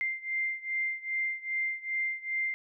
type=beating tone pair; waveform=sine; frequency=2093 / 2095.5 Hz; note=C7 / C7; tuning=0 / +2 cents; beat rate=2.5 Hz; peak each=-32 / -34 dBFS; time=0.01-2.54 s; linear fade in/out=0 ms; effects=none